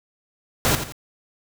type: noise with echo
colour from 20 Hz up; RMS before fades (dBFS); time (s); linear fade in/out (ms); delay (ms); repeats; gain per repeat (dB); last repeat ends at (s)
pink; -19; 0.65-0.75; 0; 86; 2; -9; 0.922
effects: none